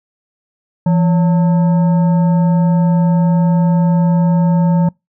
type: tone with frequency modulation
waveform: sine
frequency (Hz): 169.8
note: F3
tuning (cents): -48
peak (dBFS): -9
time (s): 0.86-4.89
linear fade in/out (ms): 5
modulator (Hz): 730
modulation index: 0.39
effects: noise-tail reverb RT60 0.2 s tail -26 dB re dry